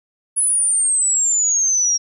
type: exponential sweep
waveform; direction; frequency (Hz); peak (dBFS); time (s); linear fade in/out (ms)
sine; down; 10350 to 5600; -14; 0.36-1.98; 20
effects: none